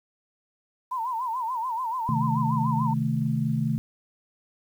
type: tone with vibrato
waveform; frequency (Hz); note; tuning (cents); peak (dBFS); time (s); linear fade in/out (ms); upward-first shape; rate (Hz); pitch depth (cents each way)
sine; 961; B5; -48; -26; 0.91-2.94; 10; sine; 6.9; 140
type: chord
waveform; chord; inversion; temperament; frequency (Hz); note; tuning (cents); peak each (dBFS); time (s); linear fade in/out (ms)
sine; A diminished; first; equal; 130.81 / 155.56 / 220; C3 / Eb3 / A3; 0 / 0 / 0; -27; 2.09-3.78; 0
effects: 9-bit